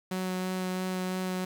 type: tone with vibrato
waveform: sawtooth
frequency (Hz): 185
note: F#3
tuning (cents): 0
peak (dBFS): -26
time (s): 0.11-1.45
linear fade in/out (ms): 5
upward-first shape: sine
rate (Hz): 3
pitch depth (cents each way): 9
effects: 9-bit